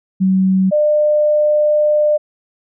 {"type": "tone pair in turn", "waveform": "sine", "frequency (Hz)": [189.1, 600.4], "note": ["F#3", "D5"], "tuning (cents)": [38, 38], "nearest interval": "octave + minor sixth", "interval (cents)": 2000, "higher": "second", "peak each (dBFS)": -10, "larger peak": "neither", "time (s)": [[0.2, 0.71], [0.71, 2.18]], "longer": "second", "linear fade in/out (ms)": 20, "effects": []}